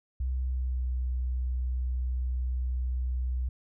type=tone with pitch glide; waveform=sine; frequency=64 to 62.68 Hz; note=C2 to B1; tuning=-38 to +26 cents; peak=-27 dBFS; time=0.2-3.49 s; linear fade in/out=5 ms; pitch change=-36 cents; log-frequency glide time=0.44-0.87 s; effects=none